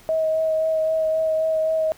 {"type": "tone with vibrato", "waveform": "sine", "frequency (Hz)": 636, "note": "D#5", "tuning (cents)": 38, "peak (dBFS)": -18, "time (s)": [0.09, 1.92], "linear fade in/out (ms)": 0, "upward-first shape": "sine", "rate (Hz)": 3.8, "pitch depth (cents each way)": 13, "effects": ["pink hiss -50 dBFS RMS until 1.97 s"]}